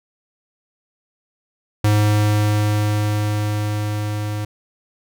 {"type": "tone with level ramp", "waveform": "square", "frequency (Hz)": 105.1, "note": "G#2", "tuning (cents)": 21, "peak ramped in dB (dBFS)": [-13, -23], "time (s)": [1.84, 4.45], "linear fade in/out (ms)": 5, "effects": []}